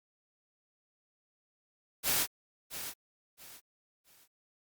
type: noise with echo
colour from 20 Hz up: white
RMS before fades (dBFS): -29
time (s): 2.03-2.27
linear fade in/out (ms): 50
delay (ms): 670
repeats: 3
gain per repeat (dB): -11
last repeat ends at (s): 4.28
effects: Opus 48 kbps